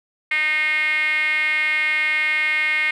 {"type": "tone with band-pass filter", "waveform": "5% pulse", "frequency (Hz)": 307.1, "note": "D#4", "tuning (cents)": -23, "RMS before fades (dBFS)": -20, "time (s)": [0.31, 2.91], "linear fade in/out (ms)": 5, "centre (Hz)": 2100, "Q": 8, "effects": []}